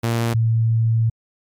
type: tone pair in turn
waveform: sawtooth / sine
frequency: 116.2 / 113.41 Hz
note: A#2 / A#2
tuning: -5 / -47 cents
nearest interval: unison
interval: 42 cents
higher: first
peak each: -14 dBFS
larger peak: neither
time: 0.03-0.34 / 0.34-1.1 s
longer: second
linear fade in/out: 10 ms
effects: MP3 96 kbps